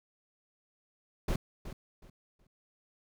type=noise with echo; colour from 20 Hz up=brown; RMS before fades=-30 dBFS; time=1.28-1.36 s; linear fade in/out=5 ms; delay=370 ms; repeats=3; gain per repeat=-12 dB; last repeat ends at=2.47 s; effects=none